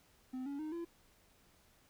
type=tone with pitch steps; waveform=triangle; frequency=257 / 281.9 / 309.2 / 339.1 Hz; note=C4 / C#4 / D#4 / E4; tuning=-31 / +29 / -11 / +49 cents; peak=-37 dBFS; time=0.33-0.85 s; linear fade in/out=10 ms; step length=130 ms; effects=pink hiss -68 dBFS RMS until 1.89 s